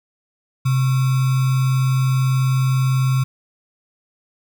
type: tone with sample-and-hold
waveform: sine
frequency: 130.81 Hz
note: C3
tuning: in tune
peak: -14 dBFS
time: 0.65-3.24 s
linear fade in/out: 10 ms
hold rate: 1225 Hz
effects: none